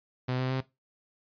sawtooth tone with pitch steps, 127.2 / 129.2 / 131.23 Hz, C3 / C3 / C3, -48 / -21 / +6 cents, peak -24 dBFS, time 0.28-0.61 s, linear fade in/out 10 ms, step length 110 ms, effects noise-tail reverb RT60 0.2 s tail -17 dB re dry + resampled to 11025 Hz

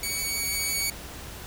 10% pulse tone with level ramp, 2249 Hz, C#7, 24 cents sharp, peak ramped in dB -19 to -16 dBFS, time 0.03-0.9 s, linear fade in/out 2 ms, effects added 60 Hz sine -45 dBFS peak until 1.46 s + pink hiss -41 dBFS RMS until 1.46 s

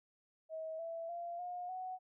sine tone with pitch steps, 639 / 663.4 / 688.8 / 715.2 / 742.5 Hz, D#5 / E5 / F5 / F5 / F#5, +46 / +11 / -24 / +41 / +6 cents, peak -40 dBFS, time 0.49-1.99 s, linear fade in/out 50 ms, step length 300 ms, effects none

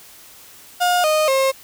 35% pulse tone with pitch steps, 714 / 618 / 534.9 Hz, F5 / D#5 / C5, +38 / -12 / +38 cents, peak -13 dBFS, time 0.8-1.52 s, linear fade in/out 20 ms, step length 240 ms, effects white hiss -44 dBFS RMS until 1.63 s

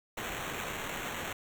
blue noise with sample-and-hold, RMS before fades -38 dBFS, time 0.17-1.33 s, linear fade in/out 5 ms, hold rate 4900 Hz, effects none

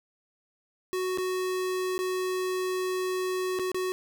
square tone with dropouts, 370 Hz, F#4, in tune, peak -28 dBFS, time 0.93-3.92 s, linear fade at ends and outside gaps 0 ms, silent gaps 1.175-1.184 / 1.98-1.99 / 3.589-3.595 / 3.717-3.745 s, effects none

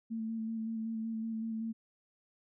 sine tone with vibrato, 223.8 Hz, A3, 30 cents sharp, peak -34 dBFS, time 0.1-1.73 s, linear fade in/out 20 ms, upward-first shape square, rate 5.3 Hz, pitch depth 17 cents each way, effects none

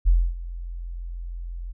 sine tone with ADSR envelope, 43.07 Hz, F1, 23 cents flat, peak -12 dBFS, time 0.05-1.73 s, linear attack 29 ms, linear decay 260 ms, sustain -18 dB, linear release 23 ms, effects none

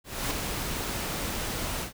pink noise with ADSR envelope, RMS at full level -28 dBFS, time 0.04-1.93 s, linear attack 270 ms, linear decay 4 ms, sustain -4 dB, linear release 120 ms, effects none

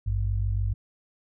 sine tone pair together, 52.71 / 99.5 Hz, G#1 / G2, +26 / +26 cents, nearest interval major seventh, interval 1100 cents, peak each -26 dBFS, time 0.06-0.74 s, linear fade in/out 10 ms, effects none

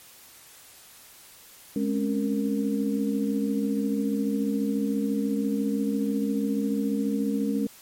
sine tone cluster, 210 / 261.8 / 276.1 / 464 Hz, G#3 / C4 / C#4 / A#4, +19 / +1 / -7 / -8 cents, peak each -26 / -35 / -27 / -33 dBFS, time 1.76-7.67 s, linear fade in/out 2 ms, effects white hiss -50 dBFS RMS until 7.81 s + MP3 64 kbps

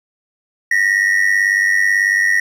triangle ring-modulated tone, 1889 Hz, A#6, 22 cents sharp, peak -7 dBFS, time 0.71-2.4 s, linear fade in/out 5 ms, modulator 49.1 Hz, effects none

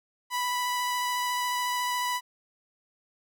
sawtooth tone with vibrato, 987.8 Hz, B5, in tune, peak -23 dBFS, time 0.3-2.21 s, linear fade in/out 50 ms, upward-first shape square, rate 14 Hz, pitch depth 8 cents each way, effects none

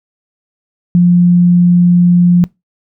sine tone, 175.9 Hz, F3, 13 cents sharp, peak -4 dBFS, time 0.95-2.44 s, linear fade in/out 0 ms, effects noise-tail reverb RT60 0.2 s tail -23 dB re dry

